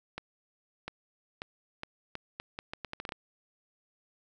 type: accelerating click train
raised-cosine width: 0.3 ms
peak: -21 dBFS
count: 14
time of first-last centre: 0.18-3.122 s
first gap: 700 ms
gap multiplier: 0.77
effects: none

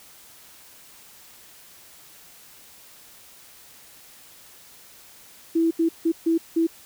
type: tone bursts at uneven times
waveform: sine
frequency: 329.6 Hz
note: E4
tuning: in tune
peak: -17 dBFS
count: 5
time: 5.55-5.71 / 5.79-5.89 / 6.05-6.12 / 6.26-6.38 / 6.56-6.67 s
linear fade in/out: 10 ms
effects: white hiss -49 dBFS RMS until 6.85 s

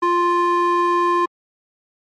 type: tone with band-pass filter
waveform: square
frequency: 349.2 Hz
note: F4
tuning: in tune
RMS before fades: -17 dBFS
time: 0.02-1.26 s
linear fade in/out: 10 ms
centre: 880 Hz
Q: 2.8
effects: MP3 48 kbps

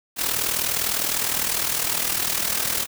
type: noise with amplitude modulation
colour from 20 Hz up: white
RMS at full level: -21 dBFS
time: 0.16-2.87 s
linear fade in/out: 50 ms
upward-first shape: sine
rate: 39.8 Hz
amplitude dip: 65%
effects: none

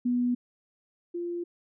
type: tone pair in turn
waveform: sine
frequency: 245.1 / 346.6 Hz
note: B3 / F4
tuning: -13 / -13 cents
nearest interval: tritone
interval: 600 cents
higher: second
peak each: -23 / -30 dBFS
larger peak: first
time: 0.05-0.35 / 1.14-1.44 s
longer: neither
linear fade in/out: 10 ms
effects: none

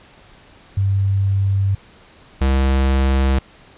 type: tone pair in turn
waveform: sine / square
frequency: 98 / 66.78 Hz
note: G2 / C2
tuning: 0 / +36 cents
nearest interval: perfect fifth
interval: 664 cents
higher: first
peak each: -14 dBFS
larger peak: neither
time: 0.77-1.75 / 2.41-3.39 s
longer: neither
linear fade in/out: 5 ms
effects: pink hiss -47 dBFS RMS until 3.77 s + resampled to 8000 Hz

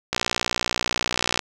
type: click train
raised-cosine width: 0.2 ms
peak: -4 dBFS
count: 77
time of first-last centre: 0.13-1.392 s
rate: 60.2 Hz
effects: none

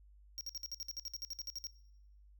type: tone bursts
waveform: square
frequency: 5588 Hz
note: F8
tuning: in tune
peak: -40 dBFS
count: 16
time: 0.38-1.669 s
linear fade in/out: 0 ms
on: 29 ms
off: 55 ms
effects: noise-tail reverb RT60 0.9 s tail -21 dB re dry + added 50 Hz sine -58 dBFS peak until 2.39 s

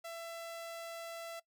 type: tone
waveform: sawtooth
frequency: 669 Hz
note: E5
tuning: 25 cents sharp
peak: -39 dBFS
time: 0.04-1.4 s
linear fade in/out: 10 ms
effects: noise-tail reverb RT60 0.1 s tail -20 dB re dry

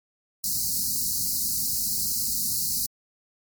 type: band-stop noise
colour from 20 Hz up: white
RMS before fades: -26 dBFS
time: 0.44-2.86 s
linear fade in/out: 0 ms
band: 260 to 4200 Hz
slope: 96 dB/octave
effects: MP3 96 kbps

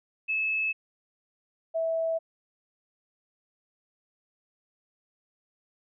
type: tone pair in turn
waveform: sine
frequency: 2600 / 653.8 Hz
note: E7 / E5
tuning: -24 / -14 cents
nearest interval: 2 octaves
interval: 2390 cents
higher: first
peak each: -25 dBFS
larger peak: neither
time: 0.28-0.73 / 1.74-2.19 s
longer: neither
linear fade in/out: 20 ms
effects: none

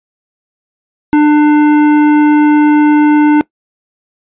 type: tone with hard clipping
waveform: sine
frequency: 298.6 Hz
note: D4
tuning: 29 cents sharp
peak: -6 dBFS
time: 1.13-3.41 s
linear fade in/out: 0 ms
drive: 12 dB
effects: noise-tail reverb RT60 0.1 s tail -21 dB re dry + resampled to 8000 Hz

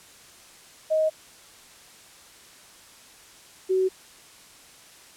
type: tone pair in turn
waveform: sine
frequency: 628 / 375.9 Hz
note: D#5 / F#4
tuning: +16 / +27 cents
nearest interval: major sixth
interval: 889 cents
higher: first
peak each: -19 dBFS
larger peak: neither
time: 0.9-1.1 / 3.69-3.89 s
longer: neither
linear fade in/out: 20 ms
effects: white hiss -50 dBFS RMS until 5.16 s + low-pass 10000 Hz 12 dB/octave

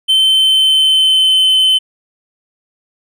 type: tone with pitch glide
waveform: triangle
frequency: 3087 to 3059 Hz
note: G7 to G7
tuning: -27 to -43 cents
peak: -6 dBFS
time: 0.08-1.79 s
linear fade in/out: 20 ms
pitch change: -16 cents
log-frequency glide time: 0.26-1.45 s
effects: none

